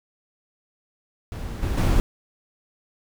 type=noise with level steps; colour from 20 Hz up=brown; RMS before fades=-31 / -25 / -19 dBFS; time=1.32-2 s; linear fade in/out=0 ms; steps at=1.62 / 1.77 s; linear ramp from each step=10 ms; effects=none